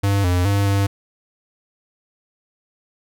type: tone with pitch steps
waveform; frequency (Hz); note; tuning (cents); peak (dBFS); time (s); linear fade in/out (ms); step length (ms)
square; 99.7 / 89.3 / 100.2 / 99.3; G2 / F2 / G2 / G2; +30 / +39 / +38 / +23; -16; 0.03-0.87; 10; 210
effects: none